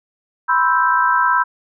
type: chord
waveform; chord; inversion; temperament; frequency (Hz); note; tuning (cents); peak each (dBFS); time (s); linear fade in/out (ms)
sine; C major seventh; third; equal; 987.8 / 1046.5 / 1318.5 / 1568; B5 / C6 / E6 / G6; 0 / 0 / 0 / 0; -16 / -22 / -18 / -18; 0.48-1.44; 20
effects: none